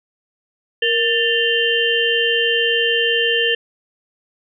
sine tone cluster, 466.3 / 1777 / 2789 / 3100 Hz, A#4 / A6 / F7 / G7, +1 / +17 / -3 / -20 cents, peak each -20 dBFS, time 0.82-3.55 s, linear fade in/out 5 ms, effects none

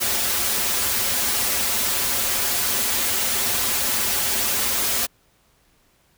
white noise with comb filter, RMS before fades -22 dBFS, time 0-5.07 s, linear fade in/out 20 ms, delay 6.4 ms, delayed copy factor -0.85, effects pink hiss -61 dBFS RMS until 6.17 s

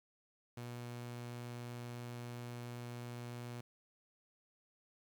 sawtooth tone, 120.5 Hz, B2, 42 cents flat, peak -40 dBFS, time 0.57-3.61 s, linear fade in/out 5 ms, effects 11-bit

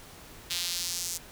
sawtooth tone with high-pass filter sweep, 174.61 Hz, F3, in tune, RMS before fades -33 dBFS, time 0.5-1.18 s, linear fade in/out 10 ms, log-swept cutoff 3600 to 6700 Hz, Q 1.7, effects pink hiss -49 dBFS RMS until 1.31 s

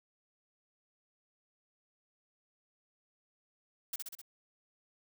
blue noise with echo, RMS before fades -37 dBFS, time 3.93-3.96 s, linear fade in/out 5 ms, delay 64 ms, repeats 4, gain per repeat -3 dB, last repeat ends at 4.216 s, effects none

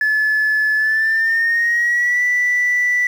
sine tone with pitch glide, 1725 to 1970.1 Hz, A6 to B6, -35 to -5 cents, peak -12 dBFS, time 0.01-3.07 s, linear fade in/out 2 ms, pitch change +230 cents, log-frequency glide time 0.76-2.23 s, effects tanh soft clip ceiling -11 dBFS + 7-bit

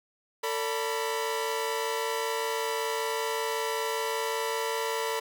sawtooth tone cluster, 449.9 / 577 / 985 Hz, A4 / D5 / B5, +39 / -31 / -5 cents, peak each -27 / -33 / -29 dBFS, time 0.43-5.2 s, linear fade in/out 10 ms, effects none

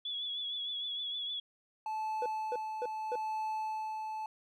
sine tone with vibrato, 3398 Hz, G#7, 39 cents sharp, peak -35 dBFS, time 0.05-1.4 s, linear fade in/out 5 ms, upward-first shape triangle, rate 6.5 Hz, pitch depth 50 cents each way
triangle tone with tremolo, 870 Hz, A5, 20 cents flat, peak -31 dBFS, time 1.86-4.26 s, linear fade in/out 2 ms, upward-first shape sine, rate 0.79 Hz, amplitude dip 35%
triangle tone bursts, 493.9 Hz, B4, in tune, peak -31 dBFS, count 4, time 2.22-3.156 s, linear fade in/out 2 ms, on 39 ms, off 260 ms
effects none

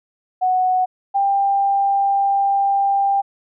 sine tone pair in turn, 740 / 793.2 Hz, F#5 / G5, 0 / +20 cents, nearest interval minor second, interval 120 cents, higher second, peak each -14 / -14 dBFS, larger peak neither, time 0.41-0.86 / 1.14-3.22 s, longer second, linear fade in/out 20 ms, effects none

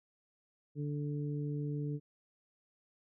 harmonic tone, 146.3 Hz, D3, 6 cents flat, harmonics 1 / 2 / 3, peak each -35 / -41 / -45 dBFS, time 0.75-2 s, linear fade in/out 50 ms, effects none

